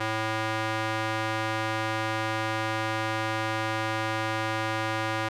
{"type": "tone with band-pass filter", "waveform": "square", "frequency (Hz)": 110, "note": "A2", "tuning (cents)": 0, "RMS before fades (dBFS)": -29, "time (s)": [0, 5.29], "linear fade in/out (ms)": 10, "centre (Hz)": 1500, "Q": 0.72, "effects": []}